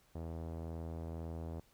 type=tone with low-pass filter; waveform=sawtooth; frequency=82 Hz; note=E2; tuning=9 cents flat; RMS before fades=-43 dBFS; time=0.15-1.6 s; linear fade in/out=5 ms; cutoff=670 Hz; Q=1.3; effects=pink hiss -69 dBFS RMS until 1.73 s